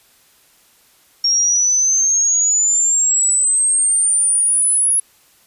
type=exponential sweep; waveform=sine; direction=up; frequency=5540 to 10548 Hz; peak=-12 dBFS; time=1.24-5 s; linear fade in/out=5 ms; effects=white hiss -53 dBFS RMS until 5.46 s + resampled to 32000 Hz